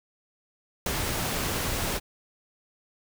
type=noise with ADSR envelope; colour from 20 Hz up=pink; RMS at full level=-26 dBFS; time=0.86-2 s; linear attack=3 ms; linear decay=7 ms; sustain=-3 dB; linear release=35 ms; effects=none